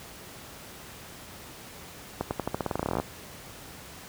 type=accelerating click train; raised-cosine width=1 ms; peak=-13 dBFS; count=19; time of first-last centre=2.21-3 s; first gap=99 ms; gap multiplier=0.89; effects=pink hiss -45 dBFS RMS until 4.08 s + high-pass 60 Hz 12 dB/octave